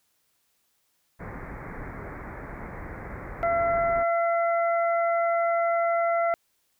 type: low-pass noise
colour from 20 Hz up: pink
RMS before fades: -38 dBFS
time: 1.19-4.04 s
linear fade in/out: 20 ms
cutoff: 2200 Hz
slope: 96 dB/octave
type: harmonic tone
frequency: 678 Hz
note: E5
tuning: 49 cents sharp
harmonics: 1 / 2 / 3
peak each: -22 / -29 / -34 dBFS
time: 3.43-6.34 s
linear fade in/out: 0 ms
effects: white hiss -71 dBFS RMS until 6.79 s